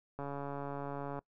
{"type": "click train", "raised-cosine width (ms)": 1, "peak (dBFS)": -27, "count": 142, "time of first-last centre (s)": [0.19, 1.19], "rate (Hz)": 141, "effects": ["noise-tail reverb RT60 0.1 s tail -23 dB re dry"]}